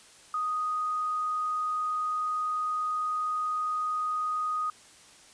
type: tone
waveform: sine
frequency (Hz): 1244.5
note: D#6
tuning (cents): 0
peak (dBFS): -27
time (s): 0.34-4.7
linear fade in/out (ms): 2
effects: white hiss -54 dBFS RMS until 5.33 s + resampled to 22050 Hz